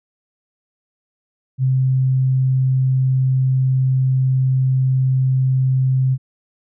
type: tone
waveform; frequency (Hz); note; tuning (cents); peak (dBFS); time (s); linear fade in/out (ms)
sine; 130.81; C3; 0; -13; 1.58-6.18; 50
effects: none